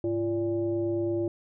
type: tone with frequency modulation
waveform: sine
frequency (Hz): 342.5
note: F4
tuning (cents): -34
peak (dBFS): -25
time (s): 0.04-1.28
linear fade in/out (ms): 2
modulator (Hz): 238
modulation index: 0.67
effects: none